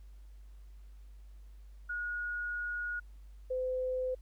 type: tone pair in turn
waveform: sine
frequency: 1446 / 511.2 Hz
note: F#6 / C5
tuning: -40 / -40 cents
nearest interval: octave + tritone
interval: 1800 cents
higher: first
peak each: -34 / -31 dBFS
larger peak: second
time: 1.89-3 / 3.5-4.15 s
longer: first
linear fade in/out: 10 ms
effects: added 50 Hz sine -49 dBFS peak until 4.21 s + pink hiss -72 dBFS RMS until 4.21 s